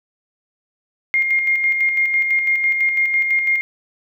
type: tone with tremolo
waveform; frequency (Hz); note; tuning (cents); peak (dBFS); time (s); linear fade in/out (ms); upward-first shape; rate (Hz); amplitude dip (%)
sine; 2126; C7; +27; -13; 1.14-3.61; 0; square; 6; 40
effects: none